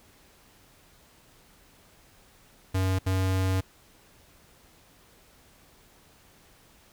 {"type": "tone bursts at uneven times", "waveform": "square", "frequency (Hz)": 94.2, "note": "F#2", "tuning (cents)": 32, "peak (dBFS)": -24, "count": 2, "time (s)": [[2.74, 2.99], [3.06, 3.61]], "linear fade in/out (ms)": 10, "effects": ["pink hiss -58 dBFS RMS until 6.92 s"]}